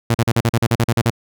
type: tone bursts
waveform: sawtooth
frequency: 116.54 Hz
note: A#2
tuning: in tune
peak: -9 dBFS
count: 12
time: 0.1-1.103 s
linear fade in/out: 5 ms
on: 46 ms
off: 41 ms
effects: none